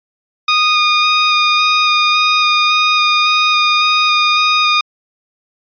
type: tone with vibrato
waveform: 15% pulse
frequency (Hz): 1231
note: D#6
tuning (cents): -19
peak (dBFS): -3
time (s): 0.48-4.81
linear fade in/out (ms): 5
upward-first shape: square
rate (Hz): 1.8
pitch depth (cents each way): 9
effects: resampled to 11025 Hz